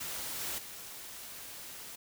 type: noise with level steps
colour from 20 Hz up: white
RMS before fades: -39 / -37 / -46 dBFS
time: 0-1.96 s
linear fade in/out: 10 ms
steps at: 0.4 / 0.58 s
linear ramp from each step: 5 ms
effects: none